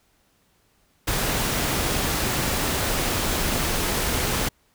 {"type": "noise", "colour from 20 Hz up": "pink", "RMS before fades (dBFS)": -24, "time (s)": [1.07, 4.49], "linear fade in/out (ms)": 10, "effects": ["pink hiss -64 dBFS RMS until 4.74 s"]}